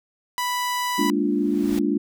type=tone; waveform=sawtooth; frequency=987.8 Hz; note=B5; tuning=in tune; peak=-19 dBFS; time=0.38-1.1 s; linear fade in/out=0 ms
type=chord; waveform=sine; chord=Bb dominant seventh; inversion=third; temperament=equal with one note detuned; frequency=207.7 / 233.1 / 291.8 / 349.2 Hz; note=Ab3 / Bb3 / D4 / F4; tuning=0 / 0 / -11 / 0 cents; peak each=-25 / -27 / -22 / -26 dBFS; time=0.98-1.98 s; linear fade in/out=10 ms
type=noise with exponential growth; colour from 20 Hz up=pink; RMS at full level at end=-33 dBFS; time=1.14-1.79 s; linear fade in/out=1 ms; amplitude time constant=140 ms
effects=none